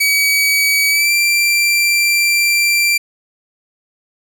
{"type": "tone with pitch glide", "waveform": "sawtooth", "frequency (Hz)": [2273, 2357], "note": ["C#7", "D7"], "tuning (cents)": [43, 6], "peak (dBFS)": -8, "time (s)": [0, 2.98], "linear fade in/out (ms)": 10, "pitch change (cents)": 63, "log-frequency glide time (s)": [0.89, 1.12], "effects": []}